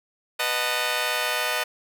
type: chord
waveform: 10% pulse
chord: B dominant seventh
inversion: none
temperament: just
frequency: 493.9 / 617.4 / 740.8 / 889 Hz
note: B4 / D#5 / F#5 / A5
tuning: 0 / -14 / +2 / +18 cents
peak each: -22 / -19 / -24 / -22 dBFS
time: 0.39-1.64 s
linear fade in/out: 10 ms
effects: none